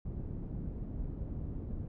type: low-pass noise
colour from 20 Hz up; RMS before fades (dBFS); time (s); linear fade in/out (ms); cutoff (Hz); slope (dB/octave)
pink; -39; 0.05-1.88; 5; 240; 12
effects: none